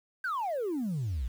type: exponential sweep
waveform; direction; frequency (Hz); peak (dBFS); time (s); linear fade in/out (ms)
sine; down; 1600 to 54.1; -28; 0.24-1.28; 5
effects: tanh soft clip ceiling -26 dBFS + 9-bit